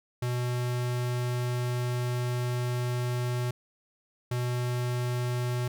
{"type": "tone pair in turn", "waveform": "square", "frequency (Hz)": [123.1, 123.1], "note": ["B2", "B2"], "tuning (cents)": [-5, -5], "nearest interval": "unison", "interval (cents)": 0, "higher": "neither", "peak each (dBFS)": -28, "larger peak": "neither", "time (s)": [[0.22, 3.51], [4.31, 5.68]], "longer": "first", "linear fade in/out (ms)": 5, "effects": []}